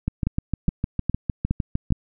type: two click trains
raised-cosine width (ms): 5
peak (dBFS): -10 / -9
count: 13 / 5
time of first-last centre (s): 0.08-1.906 / 0.27-1.923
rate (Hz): 6.57 / 2.42
effects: none